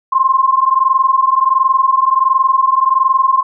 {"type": "tone pair together", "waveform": "sine", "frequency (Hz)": [1047.6, 1069], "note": ["C6", "C6"], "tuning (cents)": [2, 37], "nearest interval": "unison", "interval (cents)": 35, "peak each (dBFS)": -12, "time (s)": [0.12, 3.43], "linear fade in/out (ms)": 10, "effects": []}